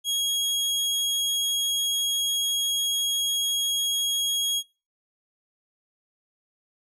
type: tone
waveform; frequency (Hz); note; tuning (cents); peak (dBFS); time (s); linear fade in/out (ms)
sawtooth; 3298; G#7; -13; -20; 0.04-4.63; 50
effects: noise-tail reverb RT60 0.3 s tail -22 dB re dry + resampled to 32000 Hz